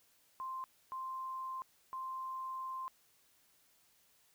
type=tone bursts at uneven times; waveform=sine; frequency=1046.5 Hz; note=C6; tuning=in tune; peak=-39 dBFS; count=3; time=0.4-0.64 / 0.92-1.62 / 1.93-2.88 s; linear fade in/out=0 ms; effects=white hiss -70 dBFS RMS until 4.34 s